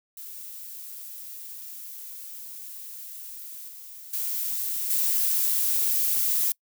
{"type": "noise with level steps", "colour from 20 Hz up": "violet", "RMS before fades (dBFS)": [-40, -43, -29, -24], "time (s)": [0.17, 6.52], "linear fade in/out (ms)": 2, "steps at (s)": [3.68, 4.13, 4.9], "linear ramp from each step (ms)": 5, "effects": ["noise-tail reverb RT60 0.1 s tail -26 dB re dry"]}